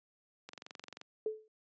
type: click train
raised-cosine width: 0.2 ms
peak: -29 dBFS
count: 13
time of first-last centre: 0.49-1.014 s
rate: 22.9 Hz
type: tone with exponential decay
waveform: sine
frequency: 433.9 Hz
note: A4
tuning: 24 cents flat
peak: -29 dBFS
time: 1.26-1.48 s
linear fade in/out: 2 ms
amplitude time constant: 47 ms
effects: high-pass 200 Hz 12 dB/octave + resampled to 16000 Hz